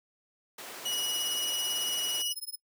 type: noise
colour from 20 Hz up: pink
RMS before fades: -41 dBFS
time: 0.58-2.22 s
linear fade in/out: 5 ms
type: tone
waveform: sawtooth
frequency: 2922 Hz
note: F#7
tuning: 22 cents flat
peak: -27 dBFS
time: 0.85-2.33 s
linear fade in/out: 10 ms
type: tone with tremolo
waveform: 10% pulse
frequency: 5150 Hz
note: E8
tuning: 41 cents flat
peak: -28 dBFS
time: 0.92-2.56 s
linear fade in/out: 10 ms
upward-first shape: sine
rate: 18 Hz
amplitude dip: 100%
effects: noise-tail reverb RT60 0.1 s tail -24 dB re dry + high-pass 400 Hz 12 dB/octave